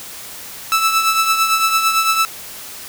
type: tone with tremolo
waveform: sawtooth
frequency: 1315 Hz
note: E6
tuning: 5 cents flat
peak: -7 dBFS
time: 0.72-2.25 s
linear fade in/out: 0 ms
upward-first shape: triangle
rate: 8.9 Hz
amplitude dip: 60%
effects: white hiss -33 dBFS RMS until 2.88 s